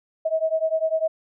sine beating tone pair, 635 / 645 Hz, D#5 / E5, +35 / -38 cents, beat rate 10 Hz, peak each -23 dBFS, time 0.25-1.08 s, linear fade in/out 10 ms, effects none

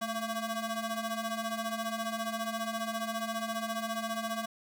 20% pulse ring-modulated tone, 453.3 Hz, A#4, 48 cents flat, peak -25 dBFS, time 0.01-4.46 s, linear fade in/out 10 ms, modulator 234 Hz, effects none

